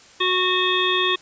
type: harmonic tone with a mistuned harmonic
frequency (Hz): 367.2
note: F#4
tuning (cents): -13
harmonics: 1 / 3 / 5 / 7 / 9 / 10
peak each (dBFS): -24 / -24 / -26 / -26 / -25 / -24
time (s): 0.2-1.16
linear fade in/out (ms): 10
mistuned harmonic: 10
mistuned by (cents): -25
effects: white hiss -48 dBFS RMS until 1.21 s + resampled to 16000 Hz